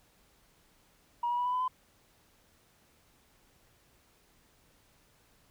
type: tone with pitch steps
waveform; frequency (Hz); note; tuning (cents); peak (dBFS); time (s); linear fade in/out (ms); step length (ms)
sine; 955 / 967.2 / 979.6 / 992.1 / 1004.8 / 1017.6; A#5 / B5 / B5 / B5 / B5 / C6; +42 / -36 / -14 / +8 / +30 / -48; -27; 1.23-1.68; 5; 75
effects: tanh soft clip ceiling -24 dBFS + pink hiss -66 dBFS RMS until 5.5 s